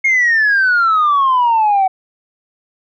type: exponential sweep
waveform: sine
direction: down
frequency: 2168 to 748 Hz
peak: -8 dBFS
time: 0.04-1.88 s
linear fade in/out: 10 ms
effects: tanh soft clip ceiling -7 dBFS